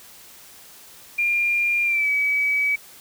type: tone with pitch glide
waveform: sine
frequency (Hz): 2400 to 2281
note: D7 to C#7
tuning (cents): +37 to +49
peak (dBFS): -18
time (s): 1.18-2.76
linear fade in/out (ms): 10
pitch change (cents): -88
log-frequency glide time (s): 1.84-2.09
effects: white hiss -46 dBFS RMS until 3 s